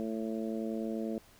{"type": "harmonic tone", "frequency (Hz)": 111.2, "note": "A2", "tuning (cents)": 19, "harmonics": [2, 3, 4, 5, 6], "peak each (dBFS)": [-35, -39, -41, -43, -45], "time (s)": [0, 1.18], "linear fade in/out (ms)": 0, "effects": ["pink hiss -60 dBFS RMS until 1.39 s"]}